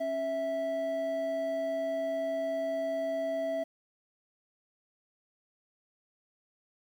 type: tone pair together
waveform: triangle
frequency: 273.5 / 656.2 Hz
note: C#4 / E5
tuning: -23 / -8 cents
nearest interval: octave + minor third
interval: 1515 cents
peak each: -37 / -28 dBFS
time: 0-3.64 s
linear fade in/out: 10 ms
effects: 10-bit

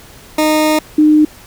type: tone pair in turn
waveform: 20% pulse / sine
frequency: 308.3 / 304.6 Hz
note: D#4 / D#4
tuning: -16 / -37 cents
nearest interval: unison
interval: 21 cents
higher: first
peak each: -5 dBFS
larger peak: neither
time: 0.38-0.79 / 0.98-1.25 s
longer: first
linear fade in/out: 5 ms
effects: pink hiss -39 dBFS RMS until 1.46 s

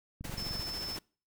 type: click train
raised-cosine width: 5 ms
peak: -29 dBFS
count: 10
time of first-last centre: 0.21-0.596 s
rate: 23.3 Hz
type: noise with tremolo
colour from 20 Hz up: pink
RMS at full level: -41 dBFS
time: 0.24-0.99 s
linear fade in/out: 5 ms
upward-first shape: sine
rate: 14 Hz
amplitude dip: 45%
type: tone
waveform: sine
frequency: 5274 Hz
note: E8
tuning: in tune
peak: -37 dBFS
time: 0.37-0.97 s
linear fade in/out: 10 ms
effects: noise-tail reverb RT60 0.4 s tail -25 dB re dry

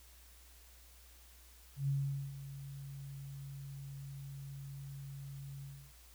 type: tone with ADSR envelope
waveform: sine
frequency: 138.59 Hz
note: C#3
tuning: in tune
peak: -30 dBFS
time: 1.76-5.93 s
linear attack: 120 ms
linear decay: 440 ms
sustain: -14 dB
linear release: 300 ms
effects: added 60 Hz sine -59 dBFS peak until 6.14 s + white hiss -62 dBFS RMS until 6.14 s

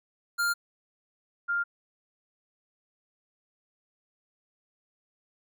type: tone pair in turn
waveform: square / sine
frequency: 1400 / 1400 Hz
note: F6 / F6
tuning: +4 / +4 cents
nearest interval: unison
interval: 0 cents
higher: neither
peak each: -25 dBFS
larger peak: neither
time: 0.38-0.54 / 1.48-1.64 s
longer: neither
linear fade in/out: 20 ms
effects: none

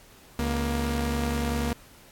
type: tone pair together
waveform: sawtooth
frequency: 70.33 / 235.8 Hz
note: C#2 / A#3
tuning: +26 / +20 cents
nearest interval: octave + major sixth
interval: 2094 cents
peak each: -24 dBFS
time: 0.39-1.73 s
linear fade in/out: 0 ms
effects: pink hiss -53 dBFS RMS until 2.11 s + AAC 64 kbps

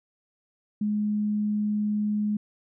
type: tone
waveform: sine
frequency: 209.7 Hz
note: G#3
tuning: 17 cents sharp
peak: -23 dBFS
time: 0.81-2.37 s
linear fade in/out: 5 ms
effects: none

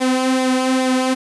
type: tone with flanger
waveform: sawtooth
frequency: 258.3 Hz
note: C4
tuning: 22 cents flat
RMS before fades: -17 dBFS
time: 0-1.15 s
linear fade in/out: 20 ms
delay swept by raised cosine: 0.67 to 3.37 ms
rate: 2.4 Hz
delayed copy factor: -0.55
effects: resampled to 24000 Hz + 7-bit

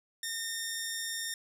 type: tone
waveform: 10% pulse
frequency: 1826 Hz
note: A#6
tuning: 36 cents flat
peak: -25 dBFS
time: 0.23-1.34 s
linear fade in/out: 2 ms
effects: none

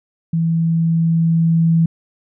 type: tone with level ramp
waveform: sine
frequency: 164.81 Hz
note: E3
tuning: in tune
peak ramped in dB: -14 to -10 dBFS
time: 0.33-1.86 s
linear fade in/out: 5 ms
effects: none

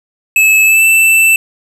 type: tone with pitch glide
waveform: square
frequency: 2599 to 2658 Hz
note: E7 to E7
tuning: -25 to +14 cents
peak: -6 dBFS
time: 0.36-1.36 s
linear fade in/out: 2 ms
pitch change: +39 cents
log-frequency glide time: 0.64-0.84 s
effects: none

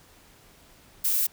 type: noise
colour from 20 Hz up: violet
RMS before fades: -24 dBFS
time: 1.04-1.27 s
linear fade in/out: 10 ms
effects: pink hiss -55 dBFS RMS until 1.32 s

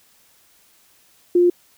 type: tone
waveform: sine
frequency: 352.4 Hz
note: F4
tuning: 16 cents sharp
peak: -11 dBFS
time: 1.35-1.5 s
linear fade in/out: 5 ms
effects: white hiss -56 dBFS RMS until 1.77 s

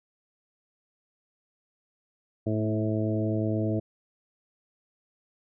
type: harmonic tone with a mistuned harmonic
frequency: 108.2 Hz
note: A2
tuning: 29 cents flat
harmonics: 1 / 2 / 3 / 4 / 5 / 6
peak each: -28 / -31 / -30 / -36 / -37 / -35 dBFS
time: 2.46-3.8 s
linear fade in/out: 10 ms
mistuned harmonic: 2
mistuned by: +16 cents
effects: none

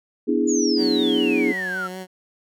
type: chord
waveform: sine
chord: E dominant seventh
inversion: second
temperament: equal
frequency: 246.9 / 293.7 / 329.6 / 415.3 Hz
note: B3 / D4 / E4 / G#4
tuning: 0 / 0 / 0 / 0 cents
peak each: -23 dBFS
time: 0.27-1.53 s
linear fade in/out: 20 ms
type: exponential sweep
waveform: sine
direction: down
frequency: 7040 to 1318.5 Hz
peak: -24 dBFS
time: 0.47-1.88 s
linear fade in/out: 20 ms
type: tone with vibrato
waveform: 15% pulse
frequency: 185 Hz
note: F#3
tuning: in tune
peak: -25 dBFS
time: 0.76-2.07 s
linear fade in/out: 50 ms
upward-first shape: triangle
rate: 5.1 Hz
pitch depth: 31 cents each way
effects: none

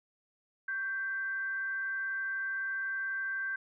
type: tone with frequency modulation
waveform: sine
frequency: 1568 Hz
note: G6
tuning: in tune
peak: -32 dBFS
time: 0.68-3.56 s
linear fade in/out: 5 ms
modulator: 457 Hz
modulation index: 0.21
effects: none

